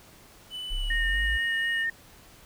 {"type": "tone with pitch glide", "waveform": "triangle", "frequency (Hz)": [2991, 2897], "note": ["F#7", "F#7"], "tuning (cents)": [18, -37], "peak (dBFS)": -32, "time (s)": [0.5, 1.86], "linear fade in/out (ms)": 50, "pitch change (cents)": -55, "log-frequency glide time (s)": [0.75, 0.98]}
{"type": "exponential sweep", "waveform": "sine", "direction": "up", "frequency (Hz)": [30.87, 58.2], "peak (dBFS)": -27, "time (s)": [0.7, 1.38], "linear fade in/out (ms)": 20}
{"type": "tone with vibrato", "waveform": "sine", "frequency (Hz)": 1835, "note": "A#6", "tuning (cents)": -28, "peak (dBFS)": -25, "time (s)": [0.9, 1.9], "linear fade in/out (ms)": 5, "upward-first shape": "sine", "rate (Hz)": 4.1, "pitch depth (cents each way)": 17}
{"effects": ["pink hiss -53 dBFS RMS until 2.45 s"]}